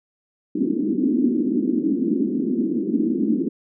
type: band-pass noise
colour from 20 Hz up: pink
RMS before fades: -21 dBFS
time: 0.55-3.49 s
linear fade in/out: 10 ms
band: 220 to 340 Hz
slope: 48 dB/octave
effects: none